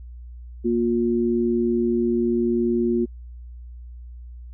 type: tone pair together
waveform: sine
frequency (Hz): 234.8 / 355.5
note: A#3 / F4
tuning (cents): +13 / +31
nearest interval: perfect fifth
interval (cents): 718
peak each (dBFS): -21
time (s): 0.64-3.06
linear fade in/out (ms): 20
effects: added 60 Hz sine -36 dBFS peak until 4.53 s